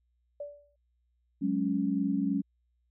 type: tone with exponential decay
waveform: sine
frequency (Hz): 580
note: D5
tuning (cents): -22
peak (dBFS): -33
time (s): 0.4-0.76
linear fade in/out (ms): 5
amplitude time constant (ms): 77
type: chord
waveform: sine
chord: F# suspended second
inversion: none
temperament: just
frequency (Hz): 185 / 208.1 / 277.5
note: F#3 / G#3 / C#4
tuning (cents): 0 / +4 / +2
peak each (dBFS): -32 / -31 / -29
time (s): 1.41-2.42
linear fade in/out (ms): 20
effects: added 60 Hz sine -70 dBFS peak until 2.9 s